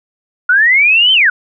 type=linear two-way sweep; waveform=sine; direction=up then down; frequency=1411 to 3136 to 1411 Hz; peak=-6 dBFS; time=0.49-1.3 s; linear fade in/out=5 ms; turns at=1.13 s; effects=none